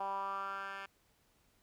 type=tone with band-pass filter sweep; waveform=10% pulse; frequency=196 Hz; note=G3; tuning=in tune; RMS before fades=-40 dBFS; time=0-0.86 s; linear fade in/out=5 ms; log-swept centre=860 to 1900 Hz; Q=4.5; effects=pink hiss -72 dBFS RMS until 1.62 s